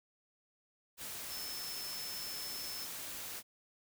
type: tone in noise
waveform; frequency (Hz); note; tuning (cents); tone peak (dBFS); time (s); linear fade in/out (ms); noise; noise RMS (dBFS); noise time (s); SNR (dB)
sine; 5274; E8; 0; -43; 1.28-2.88; 50; white; -44; 0.97-3.43; -2
effects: none